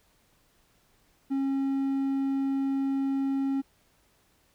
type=tone; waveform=triangle; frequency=272 Hz; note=C#4; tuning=33 cents flat; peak=-23 dBFS; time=1.3-3.62 s; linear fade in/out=20 ms; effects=pink hiss -66 dBFS RMS until 4.54 s